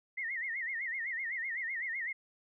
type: tone with vibrato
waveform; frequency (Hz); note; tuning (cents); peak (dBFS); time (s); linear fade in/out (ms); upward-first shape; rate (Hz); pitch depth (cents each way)
sine; 1975.5; B6; 0; -34; 0.17-2.13; 10; sine; 7.9; 160
effects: none